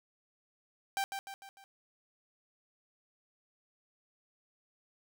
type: tone with echo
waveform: sawtooth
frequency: 784 Hz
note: G5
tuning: in tune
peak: -27 dBFS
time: 0.97-1.04 s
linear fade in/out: 0 ms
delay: 150 ms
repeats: 4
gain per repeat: -6 dB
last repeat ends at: 1.64 s
effects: none